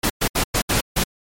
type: noise bursts at uneven times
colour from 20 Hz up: pink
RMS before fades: -19 dBFS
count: 6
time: 0.03-0.1 / 0.21-0.28 / 0.35-0.44 / 0.54-0.62 / 0.69-0.81 / 0.96-1.04 s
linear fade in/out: 10 ms
effects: MP3 64 kbps